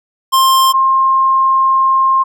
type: tone pair in turn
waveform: square / sine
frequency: 1057 / 1062.6 Hz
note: C6 / C6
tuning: +17 / +26 cents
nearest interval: unison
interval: 9 cents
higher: second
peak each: -8 dBFS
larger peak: neither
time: 0.32-0.73 / 0.73-2.24 s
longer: second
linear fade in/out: 20 ms
effects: none